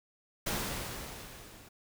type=noise with level ramp; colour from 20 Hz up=pink; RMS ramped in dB=-32 to -55 dBFS; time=0.46-1.69 s; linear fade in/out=10 ms; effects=none